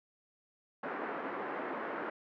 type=band-pass noise; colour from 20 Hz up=pink; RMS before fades=-39 dBFS; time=0.83-2.1 s; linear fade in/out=5 ms; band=270 to 1800 Hz; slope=24 dB/octave; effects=none